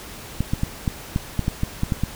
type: clicks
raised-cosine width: 5 ms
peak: -8 dBFS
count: 11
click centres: 0.406 / 0.535 / 0.634 / 0.878 / 1.161 / 1.393 / 1.481 / 1.634 / 1.834 / 1.922 / 2.036 s
effects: pink hiss -38 dBFS RMS until 2.15 s